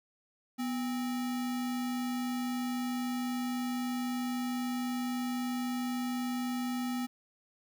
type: tone with sample-and-hold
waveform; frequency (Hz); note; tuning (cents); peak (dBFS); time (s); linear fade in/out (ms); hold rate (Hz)
sine; 246.9; B3; 0; -31; 0.58-7.07; 20; 1050
effects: none